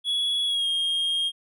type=tone with pitch glide; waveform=triangle; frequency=3369 to 3235 Hz; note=G#7 to G#7; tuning=+24 to -46 cents; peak=-21 dBFS; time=0.04-1.32 s; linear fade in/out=50 ms; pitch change=-70 cents; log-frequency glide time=0.46-0.67 s; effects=none